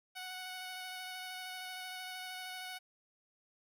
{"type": "tone with vibrato", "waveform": "10% pulse", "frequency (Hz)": 740, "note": "F#5", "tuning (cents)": 0, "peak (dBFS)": -34, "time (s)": [0.15, 2.79], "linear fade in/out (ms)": 20, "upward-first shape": "square", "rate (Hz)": 13, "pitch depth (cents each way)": 10, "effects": []}